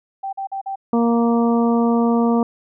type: tone bursts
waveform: sine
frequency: 780 Hz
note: G5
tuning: 9 cents flat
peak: -23 dBFS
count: 4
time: 0.23-0.758 s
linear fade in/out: 10 ms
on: 99 ms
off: 44 ms
type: harmonic tone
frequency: 233.7 Hz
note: A#3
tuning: 5 cents sharp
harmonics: 1 / 2 / 3 / 4 / 5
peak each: -15 / -21 / -25 / -27 / -29 dBFS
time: 0.93-2.43 s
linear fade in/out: 2 ms
effects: none